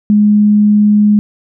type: tone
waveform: sine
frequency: 208.7 Hz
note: G#3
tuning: 9 cents sharp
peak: -5 dBFS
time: 0.1-1.19 s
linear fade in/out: 0 ms
effects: none